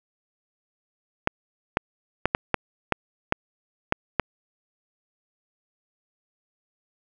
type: clicks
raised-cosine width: 0.5 ms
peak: -4 dBFS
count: 9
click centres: 1.274 / 1.771 / 2.256 / 2.349 / 2.543 / 2.923 / 3.324 / 3.924 / 4.197 s
effects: none